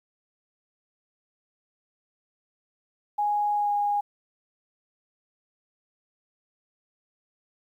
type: tone with pitch glide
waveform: sine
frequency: 829 to 820.9 Hz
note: G#5 to G#5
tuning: -3 to -20 cents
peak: -22 dBFS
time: 3.18-4.01 s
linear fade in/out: 10 ms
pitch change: -17 cents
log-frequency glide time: 3.55-3.72 s
effects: 10-bit